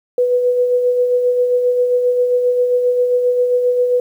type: tone with tremolo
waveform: sine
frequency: 493.9 Hz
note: B4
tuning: in tune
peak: -10 dBFS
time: 0.18-4 s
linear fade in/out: 2 ms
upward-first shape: sine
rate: 7.5 Hz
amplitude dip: 40%
effects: 8-bit